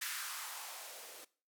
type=noise with band-pass filter sweep; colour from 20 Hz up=violet; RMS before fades=-45 dBFS; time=0.01-1.25 s; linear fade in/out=10 ms; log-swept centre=1700 to 390 Hz; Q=2.4; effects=noise-tail reverb RT60 0.4 s tail -20 dB re dry